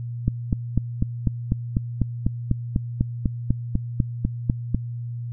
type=click train; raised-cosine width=5 ms; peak=-7 dBFS; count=19; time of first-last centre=0.28-4.747 s; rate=4.03 Hz; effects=added 119 Hz sine -28 dBFS peak until 5.32 s